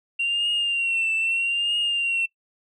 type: tone with vibrato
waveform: sine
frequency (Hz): 2753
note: F7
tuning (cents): -25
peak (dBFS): -19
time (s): 0.19-2.26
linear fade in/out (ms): 10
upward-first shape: triangle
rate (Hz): 0.79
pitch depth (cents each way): 66
effects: noise-tail reverb RT60 0.1 s tail -21 dB re dry + tanh soft clip ceiling -18 dBFS